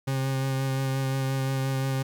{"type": "tone with vibrato", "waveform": "40% pulse", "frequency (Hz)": 133.9, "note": "C3", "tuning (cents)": 40, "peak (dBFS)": -24, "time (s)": [0.07, 2.03], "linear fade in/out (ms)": 10, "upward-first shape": "sine", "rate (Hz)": 5.7, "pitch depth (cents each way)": 15, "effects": ["11-bit"]}